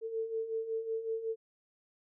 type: beating tone pair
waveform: sine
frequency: 444.2 / 449.6 Hz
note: A4 / A4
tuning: +16 / +37 cents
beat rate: 5.4 Hz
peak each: -40 / -34 dBFS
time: 0.01-1.36 s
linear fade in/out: 50 ms
effects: none